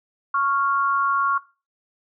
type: tone pair together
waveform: sine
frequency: 1106 / 1393.5 Hz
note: C#6 / F6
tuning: -4 / -4 cents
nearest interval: major third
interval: 400 cents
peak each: -20 / -23 dBFS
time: 0.34-1.38 s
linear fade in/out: 5 ms
effects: noise-tail reverb RT60 0.3 s tail -17 dB re dry